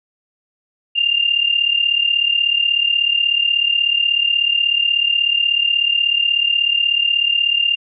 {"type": "tone with amplitude modulation", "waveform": "sine", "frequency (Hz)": 2800, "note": "F7", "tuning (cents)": 4, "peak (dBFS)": -10, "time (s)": [0.95, 7.76], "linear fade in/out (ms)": 20, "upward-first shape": "sine", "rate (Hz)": 36.4, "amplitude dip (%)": 75, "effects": []}